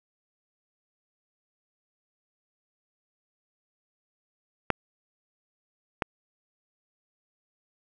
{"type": "clicks", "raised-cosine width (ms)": 0.5, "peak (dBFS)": [-6, -10], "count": 2, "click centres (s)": [4.703, 6.022], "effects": []}